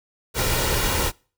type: noise with comb filter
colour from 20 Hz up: pink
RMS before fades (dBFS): -22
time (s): 0.34-1.12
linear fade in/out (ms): 50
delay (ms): 2.1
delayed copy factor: +0.5
effects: noise-tail reverb RT60 0.4 s tail -25 dB re dry